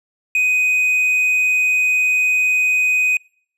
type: tone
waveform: triangle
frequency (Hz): 2501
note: D#7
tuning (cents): +8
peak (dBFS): -12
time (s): 0.35-3.17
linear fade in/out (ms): 2
effects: noise-tail reverb RT60 0.6 s tail -26 dB re dry + resampled to 32000 Hz